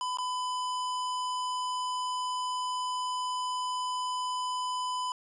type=tone with dropouts; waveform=square; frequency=1003 Hz; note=B5; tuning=26 cents sharp; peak=-31 dBFS; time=0.01-5.12 s; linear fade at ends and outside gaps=1 ms; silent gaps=0.172-0.185 s; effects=resampled to 22050 Hz + 10-bit